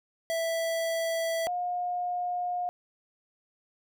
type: tone pair in turn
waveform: square / sine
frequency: 659.3 / 714.4 Hz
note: E5 / F5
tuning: 0 / +39 cents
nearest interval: minor second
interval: 139 cents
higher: second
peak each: -28 dBFS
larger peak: neither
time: 0.3-1.47 / 1.47-2.69 s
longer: second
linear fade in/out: 0 ms
effects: none